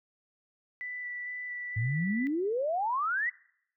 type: tone with vibrato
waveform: sine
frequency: 1975.5 Hz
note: B6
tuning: in tune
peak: -35 dBFS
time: 0.81-2.27 s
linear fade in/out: 0 ms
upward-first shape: square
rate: 2.2 Hz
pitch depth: 9 cents each way
type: exponential sweep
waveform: sine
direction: up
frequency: 103.83 to 2034 Hz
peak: -27 dBFS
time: 1.76-3.3 s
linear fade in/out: 10 ms
effects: noise-tail reverb RT60 0.7 s tail -23 dB re dry